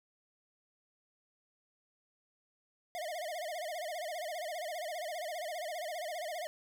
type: tone with vibrato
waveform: square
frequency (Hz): 659.3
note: E5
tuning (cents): 0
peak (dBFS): -38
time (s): 2.95-6.47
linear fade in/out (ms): 0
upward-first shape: sine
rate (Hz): 15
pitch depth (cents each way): 170
effects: none